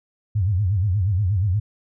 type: tone with vibrato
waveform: sine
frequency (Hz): 97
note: G2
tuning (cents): -18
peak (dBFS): -17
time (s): 0.35-1.6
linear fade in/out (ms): 10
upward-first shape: sine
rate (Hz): 8.4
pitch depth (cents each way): 190
effects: none